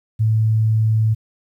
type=tone; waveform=sine; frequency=110 Hz; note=A2; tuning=in tune; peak=-13 dBFS; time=0.19-1.15 s; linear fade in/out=20 ms; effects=9-bit